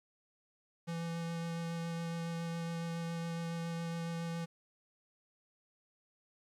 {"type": "tone with vibrato", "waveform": "square", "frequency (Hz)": 167.5, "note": "E3", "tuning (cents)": 28, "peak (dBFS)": -37, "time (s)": [0.87, 4.46], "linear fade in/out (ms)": 20, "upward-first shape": "sine", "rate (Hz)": 7.2, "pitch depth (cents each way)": 10, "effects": ["low-pass 9000 Hz 12 dB/octave", "11-bit"]}